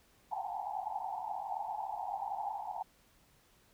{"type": "band-pass noise", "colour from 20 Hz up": "white", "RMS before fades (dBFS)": -39, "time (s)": [0.31, 2.83], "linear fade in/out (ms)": 10, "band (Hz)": [730, 890], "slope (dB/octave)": 96, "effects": ["pink hiss -67 dBFS RMS until 3.73 s"]}